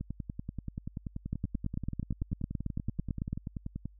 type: two click trains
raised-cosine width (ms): 5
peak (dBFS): -24 / -20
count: 41 / 19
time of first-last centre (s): 0.01-3.856 / 1.33-3.33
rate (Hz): 10.4 / 9
effects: added 50 Hz sine -54 dBFS peak until 3.99 s